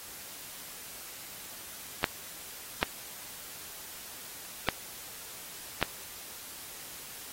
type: clicks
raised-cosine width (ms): 0.3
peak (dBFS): -8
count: 4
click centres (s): 2.042 / 2.829 / 4.687 / 5.827
effects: white hiss -45 dBFS RMS until 7.32 s + AAC 48 kbps